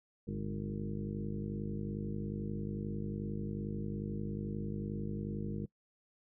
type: harmonic tone with a mistuned harmonic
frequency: 51.2 Hz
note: G#1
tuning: 24 cents flat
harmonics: 1 / 2 / 3 / 4 / 5 / 6 / 7 / 8 / 9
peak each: -46 / -43 / -42 / -40 / -52 / -47 / -47 / -55 / -48 dBFS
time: 0.27-5.66 s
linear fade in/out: 10 ms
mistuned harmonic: 3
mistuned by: -67 cents
effects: noise-tail reverb RT60 0.1 s tail -22 dB re dry